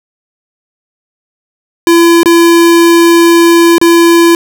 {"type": "tone with dropouts", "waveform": "square", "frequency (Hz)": 338.1, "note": "E4", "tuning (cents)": 44, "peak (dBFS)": -3, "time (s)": [1.87, 4.35], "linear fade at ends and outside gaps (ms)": 1, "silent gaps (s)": [[2.232, 2.258], [3.782, 3.814]], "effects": []}